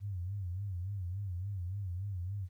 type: tone with vibrato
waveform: sine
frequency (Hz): 94.4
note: F#2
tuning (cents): +35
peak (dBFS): -35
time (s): 0-2.49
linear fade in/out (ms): 50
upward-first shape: sine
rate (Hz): 3.5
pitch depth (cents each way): 140
effects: 12-bit